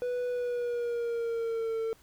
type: tone with pitch glide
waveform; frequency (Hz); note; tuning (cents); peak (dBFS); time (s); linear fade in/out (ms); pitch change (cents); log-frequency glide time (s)
triangle; 492.8 to 449.3; B4 to A4; -4 to +36; -27; 0.02-1.93; 0; -160; 0.3-1.76
effects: pink hiss -61 dBFS RMS until 2.02 s